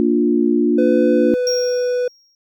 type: chord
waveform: sine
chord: Bb major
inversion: none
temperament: equal with one note detuned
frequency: 233.1 / 293.7 / 352.1 Hz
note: Bb3 / D4 / F4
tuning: 0 / 0 / +14 cents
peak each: -17 dBFS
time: 0-1.34 s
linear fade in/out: 0 ms
type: tone with pitch glide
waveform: triangle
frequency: 503 to 494.6 Hz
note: B4 to B4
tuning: +32 to +3 cents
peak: -14 dBFS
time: 0.78-2.08 s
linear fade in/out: 5 ms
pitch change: -29 cents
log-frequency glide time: 1.14-1.55 s
type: tone with exponential decay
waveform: triangle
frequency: 5588 Hz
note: F8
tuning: in tune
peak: -17 dBFS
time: 1.47-2.35 s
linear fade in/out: 1 ms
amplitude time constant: 190 ms
effects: none

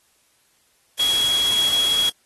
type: tone in noise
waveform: sine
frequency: 3322 Hz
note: G#7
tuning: in tune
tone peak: -17 dBFS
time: 0.99-2.1 s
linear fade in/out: 10 ms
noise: white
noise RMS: -27 dBFS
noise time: 0.99-2.1 s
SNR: +7 dB
effects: white hiss -62 dBFS RMS until 2.25 s + AAC 32 kbps

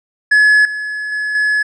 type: tone with level steps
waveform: triangle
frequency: 1702 Hz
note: G#6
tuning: 42 cents sharp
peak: -5 / -18 / -15 / -10 dBFS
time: 0.31-1.63 s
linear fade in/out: 10 ms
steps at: 0.65 / 1.12 / 1.35 s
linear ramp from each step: 2 ms
effects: resampled to 24000 Hz

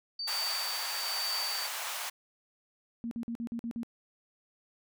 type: tone with tremolo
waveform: sine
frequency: 4600 Hz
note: D8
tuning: 37 cents flat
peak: -31 dBFS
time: 0.19-1.67 s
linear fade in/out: 5 ms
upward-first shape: triangle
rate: 1.1 Hz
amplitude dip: 55%
type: high-pass noise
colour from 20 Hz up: pink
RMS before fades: -37 dBFS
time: 0.27-2.1 s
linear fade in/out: 10 ms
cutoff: 740 Hz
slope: 24 dB/octave
type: tone bursts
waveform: sine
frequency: 233.1 Hz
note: A#3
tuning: in tune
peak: -33 dBFS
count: 7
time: 3.04-3.832 s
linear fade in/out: 0 ms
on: 72 ms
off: 48 ms
effects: none

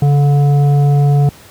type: tone with frequency modulation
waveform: sine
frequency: 142.2 Hz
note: C#3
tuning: 45 cents sharp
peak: -7 dBFS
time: 0.02-1.29 s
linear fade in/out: 2 ms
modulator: 577 Hz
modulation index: 0.33
effects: pink hiss -40 dBFS RMS until 1.5 s + high-pass 60 Hz 12 dB/octave

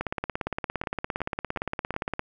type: two click trains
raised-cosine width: 0.5 ms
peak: -20 / -13 dBFS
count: 5 / 39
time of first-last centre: 0.47-1.941 / 0.01-2.194 s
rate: 2.72 / 17.4 Hz
effects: none

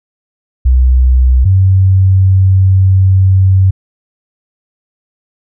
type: tone pair in turn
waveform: sine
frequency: 63.4 / 94.99 Hz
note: B1 / F#2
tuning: +46 / +46 cents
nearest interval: perfect fifth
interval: 700 cents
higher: second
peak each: -4 dBFS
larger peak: neither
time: 0.65-1.45 / 1.45-3.71 s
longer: second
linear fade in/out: 10 ms
effects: none

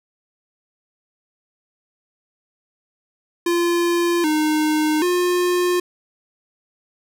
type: tone with pitch steps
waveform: square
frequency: 344.9 / 307.1 / 356.5 Hz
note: F4 / D#4 / F4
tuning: -22 / -23 / +36 cents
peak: -17 dBFS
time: 3.46-5.8 s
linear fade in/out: 5 ms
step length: 780 ms
effects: none

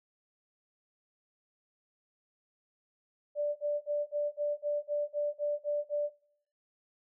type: tone bursts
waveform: sine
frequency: 587.3 Hz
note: D5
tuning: in tune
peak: -28 dBFS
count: 11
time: 3.35-6.1 s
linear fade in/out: 50 ms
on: 210 ms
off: 44 ms
effects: noise-tail reverb RT60 0.7 s tail -21 dB re dry

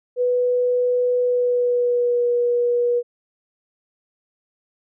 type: tone with pitch glide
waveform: sine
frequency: 493.9 to 482.3 Hz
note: B4 to B4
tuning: 0 to -41 cents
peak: -16 dBFS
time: 0.16-3.03 s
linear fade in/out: 50 ms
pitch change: -41 cents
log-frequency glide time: 1.21-2.27 s
effects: none

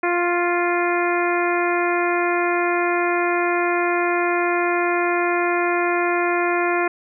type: harmonic tone with a mistuned harmonic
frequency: 349.2 Hz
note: F4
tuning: in tune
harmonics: 1 / 2 / 3 / 4 / 5 / 6 / 7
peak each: -21 / -24 / -26 / -27 / -28 / -29 / -29 dBFS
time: 0.03-6.88 s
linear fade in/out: 5 ms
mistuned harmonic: 3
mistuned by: +15 cents
effects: none

